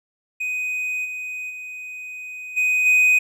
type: tone with level steps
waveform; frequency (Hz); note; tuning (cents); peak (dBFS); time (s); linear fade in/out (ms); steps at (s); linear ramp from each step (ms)
triangle; 2500; D#7; +8; -21 / -26 / -30 / -15 / -11; 0.4-3.19; 10; 1.04 / 1.49 / 2.56 / 2.85; 20
effects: none